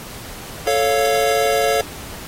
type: chord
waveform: square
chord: A augmented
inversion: none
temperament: equal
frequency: 440 / 554.4 / 698.5 Hz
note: A4 / C#5 / E#5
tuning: 0 / 0 / 0 cents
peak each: -20 dBFS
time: 0.67-1.81 s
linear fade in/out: 2 ms
effects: pink hiss -35 dBFS RMS until 2.27 s + AAC 48 kbps